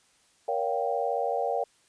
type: chord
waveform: sine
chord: G half-diminished seventh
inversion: first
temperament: just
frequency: 470.4 / 564.5 / 705.6 / 784 Hz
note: Bb4 / Db5 / F5 / G5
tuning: +16 / +31 / +18 / 0 cents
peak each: -31 dBFS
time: 0.48-1.64 s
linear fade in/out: 5 ms
effects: white hiss -64 dBFS RMS until 1.88 s + resampled to 22050 Hz